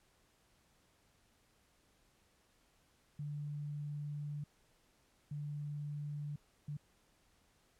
sine tone bursts at uneven times, 146.83 Hz, D3, in tune, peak -39 dBFS, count 3, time 3.19-4.44 / 5.31-6.36 / 6.68-6.77 s, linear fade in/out 5 ms, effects pink hiss -72 dBFS RMS until 7.79 s + low-pass 12000 Hz 12 dB/octave

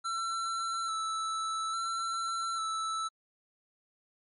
square tone with vibrato, 1331 Hz, E6, 16 cents sharp, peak -32 dBFS, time 0.04-3.09 s, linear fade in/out 20 ms, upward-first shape square, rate 0.59 Hz, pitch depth 20 cents each way, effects MP3 48 kbps

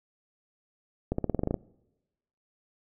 accelerating click train, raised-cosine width 2 ms, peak -14 dBFS, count 10, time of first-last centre 1.12-1.542 s, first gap 64 ms, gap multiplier 0.92, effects noise-tail reverb RT60 1.0 s tail -24 dB re dry

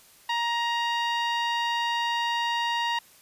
sawtooth tone with low-pass filter, 940 Hz, A#5, 14 cents sharp, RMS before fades -27 dBFS, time 0.29-2.99 s, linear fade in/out 5 ms, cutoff 3500 Hz, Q 1.6, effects white hiss -55 dBFS RMS until 3.21 s + resampled to 32000 Hz

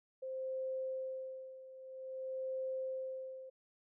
sine tone with tremolo, 523.3 Hz, C5, in tune, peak -36 dBFS, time 0.22-3.5 s, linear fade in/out 10 ms, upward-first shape sine, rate 0.51 Hz, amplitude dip 80%, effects none

